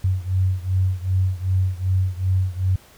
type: beating tone pair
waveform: sine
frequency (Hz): 92.5 / 95.1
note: F#2 / F#2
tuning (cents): 0 / +48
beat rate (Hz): 2.6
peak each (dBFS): -20 / -22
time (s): 0.04-2.76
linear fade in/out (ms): 5
effects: pink hiss -50 dBFS RMS until 2.97 s